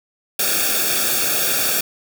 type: noise with comb filter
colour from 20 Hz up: white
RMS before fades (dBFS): -19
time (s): 0.39-1.81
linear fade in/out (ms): 5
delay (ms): 0.99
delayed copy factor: -0.85
effects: none